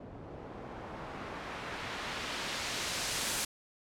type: noise with low-pass filter sweep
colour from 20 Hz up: white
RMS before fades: -39 dBFS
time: 0-3.45 s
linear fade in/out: 5 ms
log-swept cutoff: 410 to 10000 Hz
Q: 0.71
effects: none